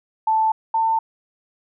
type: tone pair in turn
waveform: sine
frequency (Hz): 880 / 896.4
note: A5 / A5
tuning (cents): 0 / +32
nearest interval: unison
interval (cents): 32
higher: second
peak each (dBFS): -15 / -16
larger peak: first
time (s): 0.27-0.52 / 0.74-0.99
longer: neither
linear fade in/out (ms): 5
effects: none